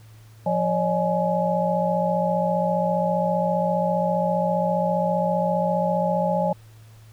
sine tone cluster, 175.5 / 555 / 610 / 841 Hz, F3 / C#5 / D#5 / G#5, +9 / +2 / -34 / +22 cents, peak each -25 dBFS, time 0.46-6.53 s, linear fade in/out 5 ms, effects added 110 Hz sine -45 dBFS peak until 7.12 s + pink hiss -56 dBFS RMS until 7.12 s

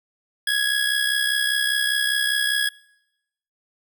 25% pulse tone with amplitude modulation, 1668 Hz, G#6, 7 cents sharp, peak -13 dBFS, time 0.47-2.69 s, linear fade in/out 5 ms, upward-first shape sine, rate 65 Hz, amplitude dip 55%, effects noise-tail reverb RT60 0.9 s tail -24 dB re dry

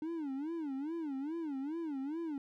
triangle tone with vibrato, 299.4 Hz, D4, 33 cents sharp, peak -34 dBFS, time 0.02-2.38 s, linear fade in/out 2 ms, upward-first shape sine, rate 2.4 Hz, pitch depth 210 cents each way, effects none

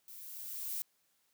violet noise with level ramp, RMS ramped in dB -51 to -37 dBFS, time 0.08-0.82 s, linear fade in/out 0 ms, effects white hiss -75 dBFS RMS until 1.33 s + high-pass 80 Hz 12 dB/octave

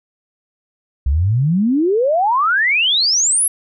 sine exponential sweep, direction up, 63 to 11410 Hz, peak -12 dBFS, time 1.06-3.48 s, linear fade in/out 5 ms, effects none

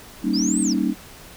sine chord, Eb dominant seventh, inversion first, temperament equal, 196 / 233.1 / 277.2 / 311.1 Hz, G3 / Bb3 / Db4 / Eb4, 0 / 0 / 0 / 0 cents, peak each -24 dBFS, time 0.22-0.95 s, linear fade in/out 50 ms
sine linear two-way sweep, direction up then down, 4539 to 8580 to 4539 Hz, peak -24 dBFS, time 0.33-0.74 s, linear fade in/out 20 ms, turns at 0.61 s
effects pink hiss -43 dBFS RMS until 1.36 s

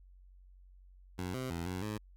15% pulse tone with pitch steps, 91 / 129.2 / 84.7 / 91.7 / 106.4 Hz, F#2 / C3 / E2 / F#2 / G#2, -28 / -21 / +48 / -15 / +42 cents, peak -30 dBFS, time 1.18-1.98 s, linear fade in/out 10 ms, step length 160 ms, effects added 46 Hz sine -55 dBFS peak until 2.16 s

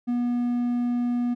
triangle tone, 242.3 Hz, B3, 33 cents flat, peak -20 dBFS, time 0.07-1.35 s, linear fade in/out 20 ms, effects none

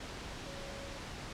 sine tone in noise, 554 Hz, C#5, 1 cent flat, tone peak -49 dBFS, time 0.46-0.98 s, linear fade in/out 5 ms, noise pink, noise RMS -44 dBFS, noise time 0-1.33 s, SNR -8 dB, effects low-pass 6000 Hz 12 dB/octave

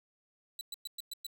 sawtooth tone bursts, 3959 Hz, B7, 3 cents sharp, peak -35 dBFS, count 6, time 0.59-1.266 s, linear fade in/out 2 ms, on 21 ms, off 110 ms, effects none

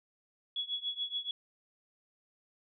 sine tone with tremolo, 3370 Hz, G#7, 25 cents sharp, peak -30 dBFS, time 0.56-1.31 s, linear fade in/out 2 ms, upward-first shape triangle, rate 7 Hz, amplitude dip 95%, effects none

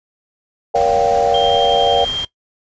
sine chord, G half-diminished seventh, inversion first, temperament just, 470.4 / 564.5 / 705.6 / 784 Hz, Bb4 / Db5 / F5 / G5, +16 / +31 / +18 / 0 cents, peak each -17 dBFS, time 0.74-2.05 s, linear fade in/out 10 ms
pink noise, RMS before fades -30 dBFS, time 0.75-2.25 s, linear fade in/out 5 ms
sine tone with tremolo, 3191 Hz, G7, 30 cents sharp, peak -16 dBFS, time 1.34-2.25 s, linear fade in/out 5 ms, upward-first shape triangle, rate 11 Hz, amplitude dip 30%
effects noise-tail reverb RT60 0.1 s tail -17 dB re dry + resampled to 16000 Hz

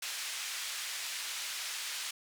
pink band-pass noise, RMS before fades -39 dBFS, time 0.02-2.11 s, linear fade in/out 5 ms, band 2100 to 9600 Hz, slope 12 dB/octave, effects none

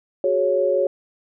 sine chord, F# suspended second, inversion none, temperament equal, 370 / 415.3 / 554.4 Hz, F#4 / G#4 / C#5, 0 / 0 / 0 cents, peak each -23 / -24 / -18 dBFS, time 0.24-0.87 s, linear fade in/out 2 ms, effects none

